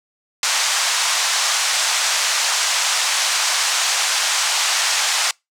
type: band-pass noise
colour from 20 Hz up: white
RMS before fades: -19 dBFS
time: 0.43-5.31 s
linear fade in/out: 2 ms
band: 720 to 7600 Hz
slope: 24 dB/octave
effects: noise-tail reverb RT60 0.2 s tail -26 dB re dry